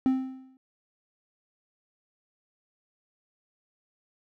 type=tone with exponential decay; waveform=triangle; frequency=261.6 Hz; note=C4; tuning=in tune; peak=-16 dBFS; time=0.06-0.57 s; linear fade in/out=1 ms; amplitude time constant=110 ms; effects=none